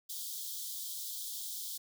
white high-pass noise, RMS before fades -41 dBFS, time 0.09-1.78 s, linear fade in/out 10 ms, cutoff 3200 Hz, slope 96 dB/octave, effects none

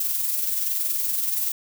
violet noise with amplitude modulation, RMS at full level -23 dBFS, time 0-1.52 s, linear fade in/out 5 ms, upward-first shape sine, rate 21.2 Hz, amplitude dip 40%, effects none

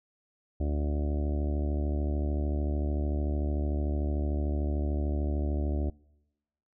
harmonic tone, 73.42 Hz, D2, in tune, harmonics 1 / 2 / 3 / 4 / 5 / 6 / 7 / 8 / 9 / 10, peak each -27 / -42 / -39 / -37 / -40 / -50 / -50 / -43 / -47 / -51 dBFS, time 0.6-5.9 s, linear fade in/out 5 ms, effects noise-tail reverb RT60 1.0 s tail -26 dB re dry

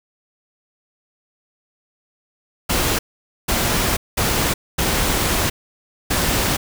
pink noise bursts at uneven times, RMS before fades -19 dBFS, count 5, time 2.69-2.99 / 3.48-3.97 / 4.17-4.54 / 4.78-5.5 / 6.1-6.57 s, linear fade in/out 10 ms, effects none

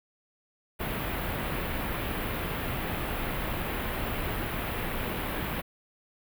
pink band-stop noise, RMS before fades -32 dBFS, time 0.79-5.62 s, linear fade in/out 20 ms, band 3100 to 13000 Hz, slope 24 dB/octave, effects none

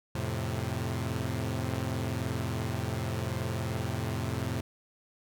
sawtooth chord, F major, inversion none, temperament equal, 87.31 / 110 / 130.81 Hz, F2 / A2 / C3, 0 / 0 / 0 cents, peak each -32 / -30 / -31 dBFS, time 0.15-4.61 s, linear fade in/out 5 ms, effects none

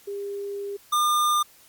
sine / square tone pair in turn, 402.1 / 1204.9 Hz, G4 / D6, +44 / +44 cents, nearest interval octave + perfect fifth, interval 1900 cents, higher second, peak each -29 / -20 dBFS, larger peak second, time 0.07-0.77 / 0.92-1.43 s, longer first, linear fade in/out 10 ms, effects white hiss -54 dBFS RMS until 1.68 s + Opus 48 kbps

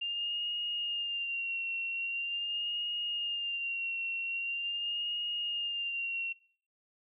sine tone with vibrato, 2794 Hz, F7, in tune, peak -32 dBFS, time 0.01-6.33 s, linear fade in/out 10 ms, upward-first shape sine, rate 0.43 Hz, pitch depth 42 cents each way, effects noise-tail reverb RT60 0.5 s tail -21 dB re dry

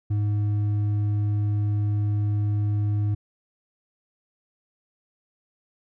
sine tone with hard clipping, 103.83 Hz, G#2, in tune, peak -22 dBFS, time 0.1-3.15 s, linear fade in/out 10 ms, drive 4 dB, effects none

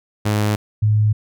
sawtooth / sine tone pair in turn, 105.2 / 106.61 Hz, G#2 / G#2, +23 / +46 cents, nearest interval unison, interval 23 cents, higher second, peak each -12 dBFS, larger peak neither, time 0.25-0.56 / 0.82-1.13 s, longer neither, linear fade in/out 10 ms, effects none

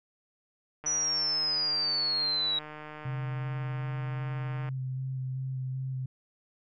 click train, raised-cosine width 0.5 ms, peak -28 dBFS, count 586, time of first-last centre 0.84-4.689 s, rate 152 Hz
sine exponential sweep, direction down, 5920 to 3844 Hz, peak -26 dBFS, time 0.86-2.59 s, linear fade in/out 5 ms
sine tone with vibrato, 130.81 Hz, C3, in tune, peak -31 dBFS, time 3.05-6.06 s, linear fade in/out 5 ms, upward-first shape square, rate 2.6 Hz, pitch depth 13 cents each way
effects none

